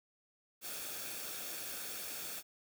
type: noise with comb filter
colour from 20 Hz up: white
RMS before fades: -43 dBFS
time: 0.61-2.43 s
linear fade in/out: 50 ms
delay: 1 ms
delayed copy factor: -0.5
effects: none